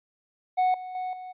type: tone with level steps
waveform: triangle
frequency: 738 Hz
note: F#5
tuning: 5 cents flat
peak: -18 / -33 / -27 / -35 dBFS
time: 0.57-1.33 s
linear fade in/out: 20 ms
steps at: 0.74 / 0.95 / 1.13 s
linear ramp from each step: 2 ms
effects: resampled to 8000 Hz